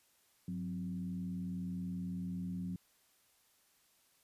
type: tone with frequency modulation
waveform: sine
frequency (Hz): 180.3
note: F#3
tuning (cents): -45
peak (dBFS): -37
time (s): 0.48-2.76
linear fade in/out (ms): 2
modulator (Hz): 80.2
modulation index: 0.64
effects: white hiss -71 dBFS RMS until 4.23 s + resampled to 32000 Hz